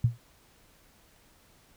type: tone with exponential decay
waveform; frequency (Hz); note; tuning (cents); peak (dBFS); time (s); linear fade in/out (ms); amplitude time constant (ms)
sine; 118; A#2; +22; -16; 0.04-0.18; 5; 30
effects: pink hiss -61 dBFS RMS until 1.76 s